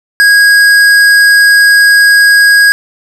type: tone with hard clipping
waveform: sine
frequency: 1645 Hz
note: G#6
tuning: 17 cents flat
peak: -4 dBFS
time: 0.2-2.72 s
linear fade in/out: 0 ms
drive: 12 dB
effects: none